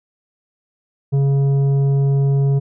sine tone with tanh clipping, 138.59 Hz, C#3, in tune, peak -14 dBFS, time 1.12-2.6 s, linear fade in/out 20 ms, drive 8 dB, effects none

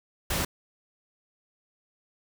pink noise, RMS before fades -28 dBFS, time 0.3-0.45 s, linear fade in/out 5 ms, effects none

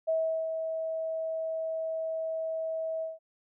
sine tone with ADSR envelope, 645 Hz, E5, 38 cents flat, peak -24 dBFS, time 0.07-3.19 s, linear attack 20 ms, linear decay 380 ms, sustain -6 dB, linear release 170 ms, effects none

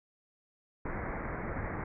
pink low-pass noise, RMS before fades -37 dBFS, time 0.85-1.84 s, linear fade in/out 5 ms, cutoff 2200 Hz, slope 96 dB/octave, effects none

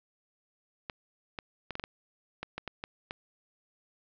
clicks, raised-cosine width 0.3 ms, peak -20 dBFS, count 11, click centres 0.898 / 1.388 / 1.707 / 1.754 / 1.797 / 1.839 / 2.43 / 2.58 / 2.677 / 2.839 / 3.109 s, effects low-pass 5000 Hz 12 dB/octave

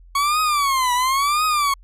40% pulse tone with vibrato, 1108.7 Hz, C#6, in tune, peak -16 dBFS, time 0.15-1.74 s, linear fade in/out 5 ms, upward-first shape triangle, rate 0.96 Hz, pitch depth 230 cents each way, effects added 43 Hz sine -43 dBFS peak until 1.83 s + resampled to 32000 Hz

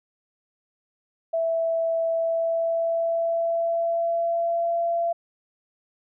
sine tone with pitch glide, 659.3 to 679.8 Hz, E5 to F5, 0 to -47 cents, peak -21 dBFS, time 1.33-5.13 s, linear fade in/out 10 ms, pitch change +53 cents, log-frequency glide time 2.1-4.79 s, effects none

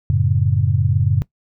sine chord, F# minor, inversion none, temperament just, 92.5 / 111 / 138.75 Hz, F#2 / A2 / C#3, 0 / +16 / +2 cents, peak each -18 dBFS, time 0.1-1.22 s, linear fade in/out 0 ms, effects noise-tail reverb RT60 0.1 s tail -20 dB re dry

